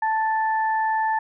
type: tone pair together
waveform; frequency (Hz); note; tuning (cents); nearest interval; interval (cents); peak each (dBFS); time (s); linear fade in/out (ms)
sine; 879.5 / 1759; A5 / A6; -1 / -1; octave; 1200; -20 / -28; 0.02-1.19; 5
effects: none